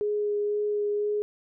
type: tone with vibrato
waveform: sine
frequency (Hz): 415.3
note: G#4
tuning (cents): 0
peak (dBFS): -24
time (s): 0.01-1.22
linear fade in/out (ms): 0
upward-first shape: sine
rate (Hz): 2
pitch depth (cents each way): 10
effects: none